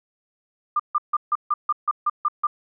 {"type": "tone bursts", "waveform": "sine", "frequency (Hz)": 1200, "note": "D6", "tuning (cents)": 37, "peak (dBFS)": -17, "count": 10, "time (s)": [0.76, 2.47], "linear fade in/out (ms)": 5, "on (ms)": 36, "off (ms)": 150, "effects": []}